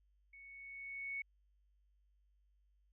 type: tone with level ramp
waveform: sine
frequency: 2217 Hz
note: C#7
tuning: in tune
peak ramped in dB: -55 to -38 dBFS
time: 0.33-1.22 s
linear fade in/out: 5 ms
effects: added 50 Hz sine -70 dBFS peak until 2.92 s